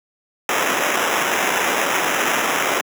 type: noise with sample-and-hold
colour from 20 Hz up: blue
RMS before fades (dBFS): -19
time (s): 0.49-2.81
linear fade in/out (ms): 2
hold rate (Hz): 4410
effects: high-pass 300 Hz 12 dB/octave